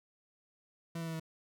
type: tone with pitch steps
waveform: 40% pulse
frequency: 166.7 / 164.79 / 162.89 / 161.02 Hz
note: E3 / E3 / E3 / E3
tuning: +20 / 0 / -20 / -40 cents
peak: -36 dBFS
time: 0.95-1.198 s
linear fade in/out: 5 ms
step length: 62 ms
effects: none